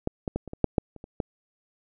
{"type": "clicks", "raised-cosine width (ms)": 2, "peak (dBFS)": [-12, -15, -14, -25, -22, -6, -7, -30, -27, -13], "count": 10, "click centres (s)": [0.074, 0.278, 0.36, 0.477, 0.534, 0.643, 0.782, 0.963, 1.041, 1.202], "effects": []}